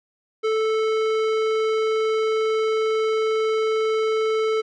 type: tone with tanh clipping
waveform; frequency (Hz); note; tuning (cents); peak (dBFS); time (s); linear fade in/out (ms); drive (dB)
sine; 438.9; A4; -4; -21; 0.43-4.62; 20; 17
effects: none